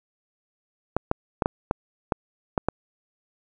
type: clicks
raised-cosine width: 1 ms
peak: -7 dBFS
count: 8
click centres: 0.966 / 1.114 / 1.422 / 1.459 / 1.711 / 2.122 / 2.578 / 2.686 s
effects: none